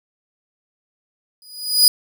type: tone with exponential growth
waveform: sawtooth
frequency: 4938 Hz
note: D#8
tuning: 14 cents flat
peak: -3 dBFS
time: 1.42-1.88 s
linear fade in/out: 1 ms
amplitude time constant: 100 ms
effects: none